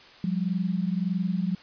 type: tone pair together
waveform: sine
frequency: 176.9 / 198.56 Hz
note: F3 / G3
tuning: +23 / +22 cents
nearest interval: major second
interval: 199 cents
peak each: -26 / -28 dBFS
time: 0.24-1.55 s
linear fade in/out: 2 ms
effects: white hiss -50 dBFS RMS until 1.62 s + resampled to 11025 Hz